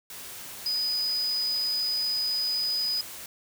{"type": "tone in noise", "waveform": "sine", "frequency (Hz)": 4978, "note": "D#8", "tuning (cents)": 0, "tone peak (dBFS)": -25, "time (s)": [0.66, 3.01], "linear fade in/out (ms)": 2, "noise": "white", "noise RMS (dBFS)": -41, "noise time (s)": [0.1, 3.26], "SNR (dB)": 13, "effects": []}